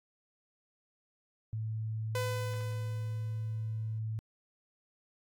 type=tone; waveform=sine; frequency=110 Hz; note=A2; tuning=in tune; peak=-33 dBFS; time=1.53-4.19 s; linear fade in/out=0 ms
type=tone with exponential decay; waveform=sawtooth; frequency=503 Hz; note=B4; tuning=32 cents sharp; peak=-28 dBFS; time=2.15-3.99 s; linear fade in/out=2 ms; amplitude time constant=400 ms
effects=AAC 64 kbps